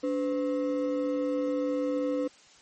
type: ring-modulated tone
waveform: triangle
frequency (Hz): 397.5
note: G4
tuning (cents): +24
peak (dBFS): -21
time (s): 0.03-2.28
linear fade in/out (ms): 10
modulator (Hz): 109
effects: white hiss -56 dBFS RMS until 2.61 s + MP3 32 kbps